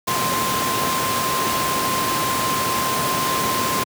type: tone in noise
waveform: sine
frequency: 1046.5 Hz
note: C6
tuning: in tune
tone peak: -22 dBFS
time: 0.07-3.84 s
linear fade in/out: 10 ms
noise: pink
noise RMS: -22 dBFS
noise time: 0.07-3.84 s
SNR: -3 dB
effects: high-pass 150 Hz 12 dB/octave